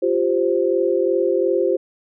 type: chord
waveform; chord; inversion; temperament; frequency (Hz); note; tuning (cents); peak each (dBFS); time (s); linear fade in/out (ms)
sine; F suspended second; none; equal; 349.2 / 392 / 523.3; F4 / G4 / C5; 0 / 0 / 0; -20; 0.02-1.77; 10
effects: none